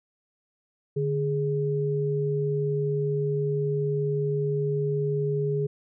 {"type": "tone pair together", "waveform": "sine", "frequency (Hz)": [146.8, 415.2], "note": ["D3", "G#4"], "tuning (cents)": [0, 0], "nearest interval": "octave + tritone", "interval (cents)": 1800, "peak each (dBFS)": -26, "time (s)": [0.96, 5.67], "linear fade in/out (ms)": 10, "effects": []}